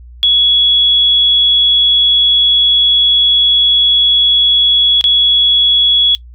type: tone with dropouts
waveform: sine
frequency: 3365 Hz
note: G#7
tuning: 22 cents sharp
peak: -6 dBFS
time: 0.23-6.15 s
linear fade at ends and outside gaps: 0 ms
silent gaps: 5.011-5.041 s
effects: noise-tail reverb RT60 0.1 s tail -21 dB re dry + added 60 Hz sine -32 dBFS peak until 6.34 s